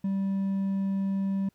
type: tone with hard clipping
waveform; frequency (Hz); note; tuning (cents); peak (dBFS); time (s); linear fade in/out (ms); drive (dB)
triangle; 194.7; G3; -12; -26; 0.04-1.49; 5; 5
effects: pink hiss -71 dBFS RMS until 1.54 s